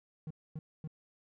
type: tone bursts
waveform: triangle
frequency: 155.56 Hz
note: D#3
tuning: in tune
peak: -36 dBFS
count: 3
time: 0.27-0.875 s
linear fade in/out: 2 ms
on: 35 ms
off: 250 ms
effects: none